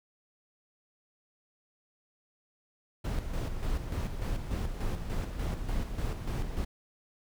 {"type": "noise with tremolo", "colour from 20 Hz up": "brown", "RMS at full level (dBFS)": -31, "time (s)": [3.04, 6.65], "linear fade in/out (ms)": 10, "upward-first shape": "square", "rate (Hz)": 3.4, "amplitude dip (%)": 50}
{"type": "clicks", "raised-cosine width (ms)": 1, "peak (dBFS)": -27, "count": 2, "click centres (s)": [4.652, 5.695]}
{"effects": []}